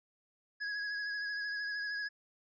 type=tone with vibrato; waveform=square; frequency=1666 Hz; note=G#6; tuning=5 cents sharp; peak=-36 dBFS; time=0.6-2.09 s; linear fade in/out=20 ms; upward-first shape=triangle; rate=13 Hz; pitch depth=31 cents each way; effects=resampled to 16000 Hz